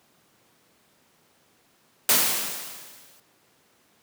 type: noise with exponential decay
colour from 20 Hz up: white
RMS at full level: -17 dBFS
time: 2.09-3.2 s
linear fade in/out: 2 ms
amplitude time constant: 240 ms
effects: pink hiss -62 dBFS RMS until 4.02 s + high-pass 150 Hz 12 dB/octave